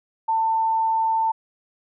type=tone; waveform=sine; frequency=894 Hz; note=A5; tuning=27 cents sharp; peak=-18 dBFS; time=0.28-1.32 s; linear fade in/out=10 ms; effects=none